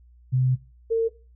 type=tone pair in turn; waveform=sine; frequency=128.7 / 454 Hz; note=C3 / A#4; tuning=-28 / -46 cents; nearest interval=octave + minor seventh; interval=2182 cents; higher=second; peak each=-18 dBFS; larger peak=neither; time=0.32-0.56 / 0.9-1.09 s; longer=first; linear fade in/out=20 ms; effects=noise-tail reverb RT60 0.3 s tail -17 dB re dry + added 60 Hz sine -50 dBFS peak until 1.35 s